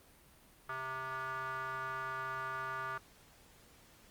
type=tone with band-pass filter; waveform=square; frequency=131.4 Hz; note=C3; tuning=8 cents sharp; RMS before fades=-40 dBFS; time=0.69-2.98 s; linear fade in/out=5 ms; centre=1300 Hz; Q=6.8; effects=pink hiss -62 dBFS RMS until 4.1 s + Opus 32 kbps